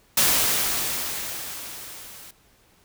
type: noise with level ramp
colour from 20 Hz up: white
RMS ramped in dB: -18 to -44 dBFS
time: 0.17-2.31 s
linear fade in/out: 5 ms
effects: pink hiss -59 dBFS RMS until 2.84 s